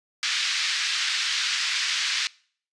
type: band-pass noise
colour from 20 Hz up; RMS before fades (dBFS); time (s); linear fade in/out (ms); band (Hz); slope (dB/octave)
white; -26; 0.23-2.27; 0; 1500 to 5200; 24
effects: noise-tail reverb RT60 0.5 s tail -23 dB re dry + resampled to 22050 Hz